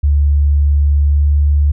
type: tone with pitch glide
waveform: sine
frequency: 72.2 to 72.79 Hz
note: D2 to D2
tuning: -29 to -15 cents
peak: -8 dBFS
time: 0.03-1.72 s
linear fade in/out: 10 ms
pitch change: +14 cents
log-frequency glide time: 1.07-1.23 s
effects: none